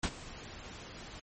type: noise with ADSR envelope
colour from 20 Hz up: pink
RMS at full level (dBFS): -30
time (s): 0.03-1.2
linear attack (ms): 6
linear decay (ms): 58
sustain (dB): -17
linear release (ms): 8
effects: MP3 32 kbps